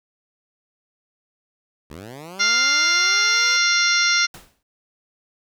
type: linear sweep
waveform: 10% pulse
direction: up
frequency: 67.7 to 510 Hz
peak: -27 dBFS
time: 1.9-3.57 s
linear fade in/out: 5 ms
type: harmonic tone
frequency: 698.5 Hz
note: F5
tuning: in tune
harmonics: 2 / 3 / 4 / 5 / 6 / 7 / 8 / 9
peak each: -21 / -21 / -29 / -27 / -24 / -32 / -21 / -31 dBFS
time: 2.39-4.27 s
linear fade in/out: 20 ms
type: noise with exponential decay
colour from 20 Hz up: pink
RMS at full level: -37 dBFS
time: 4.34-4.63 s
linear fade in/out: 2 ms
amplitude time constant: 62 ms
effects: none